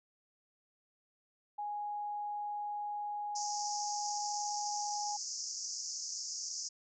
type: tone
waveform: sine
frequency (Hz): 829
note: G#5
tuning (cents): -3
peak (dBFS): -36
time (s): 1.58-5.17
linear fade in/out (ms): 10
type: band-pass noise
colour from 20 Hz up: white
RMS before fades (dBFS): -41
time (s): 3.35-6.69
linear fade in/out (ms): 10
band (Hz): 4900 to 6900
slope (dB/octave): 96
effects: none